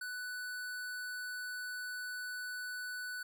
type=tone; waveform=square; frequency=1490 Hz; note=F#6; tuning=12 cents sharp; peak=-40 dBFS; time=0.01-3.23 s; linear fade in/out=5 ms; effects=none